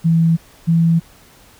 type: tone pair in turn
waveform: sine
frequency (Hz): 164.81 / 166.15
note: E3 / E3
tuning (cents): 0 / +14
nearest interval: unison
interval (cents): 14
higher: second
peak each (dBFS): -10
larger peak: neither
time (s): 0.04-0.37 / 0.67-1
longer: neither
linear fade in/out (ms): 20
effects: pink hiss -47 dBFS RMS until 1.59 s